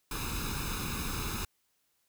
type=noise with comb filter; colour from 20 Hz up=pink; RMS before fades=-35 dBFS; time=0.11-1.45 s; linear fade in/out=2 ms; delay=0.78 ms; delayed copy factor=+0.8; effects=white hiss -75 dBFS RMS until 2.08 s